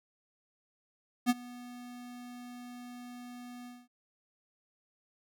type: tone with ADSR envelope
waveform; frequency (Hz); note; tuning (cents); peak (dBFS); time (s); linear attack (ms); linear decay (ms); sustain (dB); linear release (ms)
square; 245; B3; -14; -22; 1.26-3.88; 38; 34; -23; 220
effects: none